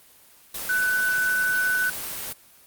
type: tone in noise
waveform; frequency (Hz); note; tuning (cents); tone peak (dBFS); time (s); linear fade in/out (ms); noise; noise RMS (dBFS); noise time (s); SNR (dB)
sine; 1500; F#6; +23; -20; 0.69-1.9; 5; white; -32; 0.54-2.33; +9
effects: white hiss -53 dBFS RMS until 2.66 s + Opus 24 kbps